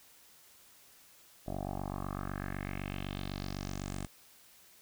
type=tone with low-pass filter sweep; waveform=10% pulse; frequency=47.94 Hz; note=G1; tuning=38 cents flat; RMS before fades=-39 dBFS; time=1.46-4.07 s; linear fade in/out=20 ms; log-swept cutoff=610 to 9100 Hz; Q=3.3; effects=white hiss -60 dBFS RMS until 4.81 s